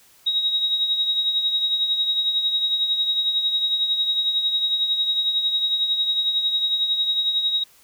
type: tone with tremolo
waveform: sine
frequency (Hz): 3800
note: A#7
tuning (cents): +33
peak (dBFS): -16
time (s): 0.26-7.64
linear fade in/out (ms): 10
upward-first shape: triangle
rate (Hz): 11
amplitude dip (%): 60
effects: white hiss -54 dBFS RMS until 7.83 s